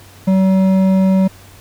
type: tone with hard clipping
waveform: triangle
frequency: 190 Hz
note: F#3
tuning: 46 cents sharp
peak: -11 dBFS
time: 0.27-1.28 s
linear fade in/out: 10 ms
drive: 12 dB
effects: added 96 Hz sine -41 dBFS peak until 1.6 s + pink hiss -43 dBFS RMS until 1.6 s